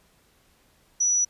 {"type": "tone", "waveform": "sine", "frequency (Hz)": 5890, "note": "F#8", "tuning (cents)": -9, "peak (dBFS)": -19, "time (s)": [1, 1.25], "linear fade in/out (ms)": 10, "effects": ["pink hiss -62 dBFS RMS until 1.29 s", "resampled to 32000 Hz"]}